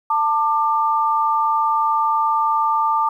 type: tone pair together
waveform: sine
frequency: 891.5 / 1190 Hz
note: A5 / D6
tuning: +22 / +22 cents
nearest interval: perfect fourth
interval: 500 cents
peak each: -18 dBFS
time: 0.1-3.09 s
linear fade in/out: 5 ms
effects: 9-bit